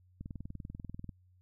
click train, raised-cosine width 5 ms, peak -30 dBFS, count 19, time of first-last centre 0.21-1.092 s, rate 20.4 Hz, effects added 91 Hz sine -62 dBFS peak until 1.41 s

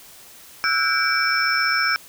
sine tone cluster, 1322 / 1469 / 1604 / 2307 / 5340 Hz, E6 / F#6 / G6 / D7 / E8, +5 / -13 / +39 / -31 / +22 cents, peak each -24 dBFS, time 0.64-1.96 s, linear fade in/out 0 ms, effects white hiss -45 dBFS RMS until 2.08 s

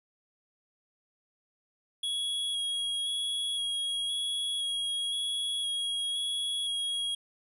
square tone with vibrato, 3322 Hz, G#7, in tune, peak -30 dBFS, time 2.03-7.15 s, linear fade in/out 5 ms, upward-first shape square, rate 0.97 Hz, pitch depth 12 cents each way, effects resampled to 24000 Hz + 11-bit

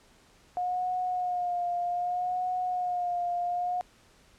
sine tone with vibrato, 717 Hz, F5, 45 cents sharp, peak -27 dBFS, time 0.57-3.81 s, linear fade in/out 0 ms, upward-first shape sine, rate 0.64 Hz, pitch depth 35 cents each way, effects pink hiss -60 dBFS RMS until 4.38 s + low-pass 9000 Hz 12 dB/octave

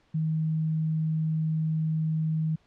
sine tone, 158.1 Hz, D#3, 28 cents sharp, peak -24 dBFS, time 0.14-2.56 s, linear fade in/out 10 ms, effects pink hiss -65 dBFS RMS until 2.66 s + low-pass 4000 Hz 12 dB/octave

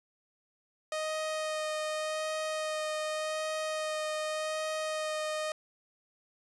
sawtooth tone with vibrato, 621 Hz, D#5, 3 cents flat, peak -28 dBFS, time 0.92-5.52 s, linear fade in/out 2 ms, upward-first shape sine, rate 0.86 Hz, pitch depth 11 cents each way, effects resampled to 24000 Hz

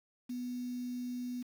sine tone with quantisation, 246.9 Hz, B3, in tune, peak -36 dBFS, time 0.29-1.43 s, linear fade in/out 10 ms, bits 9, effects none

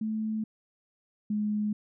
sine tone pair in turn, 217.9 / 210.3 Hz, A3 / G#3, -17 / +22 cents, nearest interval minor second, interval 61 cents, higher first, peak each -28 / -26 dBFS, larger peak second, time 0.01-0.44 / 1.3-1.73 s, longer neither, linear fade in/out 5 ms, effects none

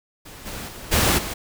pink noise with level steps, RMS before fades -41 / -33 / -38 / -18 / -29 dBFS, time 0.25-1.34 s, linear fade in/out 10 ms, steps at 0.45 / 0.67 / 0.91 / 1.17 s, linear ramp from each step 20 ms, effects none

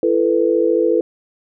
sine chord, E suspended fourth, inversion none, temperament equal with one note detuned, 336 / 440 / 493.9 Hz, E4 / A4 / B4, +33 / 0 / 0 cents, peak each -17 dBFS, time 0.03-1.01 s, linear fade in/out 2 ms, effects none

